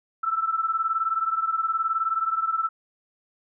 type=beating tone pair; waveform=sine; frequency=1318.5 / 1337.5 Hz; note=E6 / E6; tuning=0 / +25 cents; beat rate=19 Hz; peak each=-24 / -27 dBFS; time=0.23-2.69 s; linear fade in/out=10 ms; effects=none